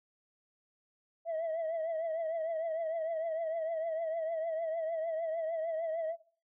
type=tone with vibrato; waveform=sine; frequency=651 Hz; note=E5; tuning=22 cents flat; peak=-30 dBFS; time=1.25-6.16 s; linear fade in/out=50 ms; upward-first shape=triangle; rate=6.6 Hz; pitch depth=76 cents each way; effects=noise-tail reverb RT60 0.4 s tail -19 dB re dry + tanh soft clip ceiling -30 dBFS